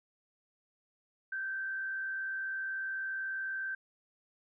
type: tone with frequency modulation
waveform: sine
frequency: 1558 Hz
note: G6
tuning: 11 cents flat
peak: -34 dBFS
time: 1.32-3.75 s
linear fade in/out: 5 ms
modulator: 59.8 Hz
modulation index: 0.48
effects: none